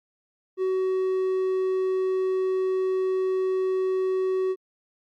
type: tone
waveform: triangle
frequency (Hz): 375.7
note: F#4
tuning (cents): +26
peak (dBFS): -20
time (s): 0.57-4.56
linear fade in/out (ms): 50
effects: Opus 48 kbps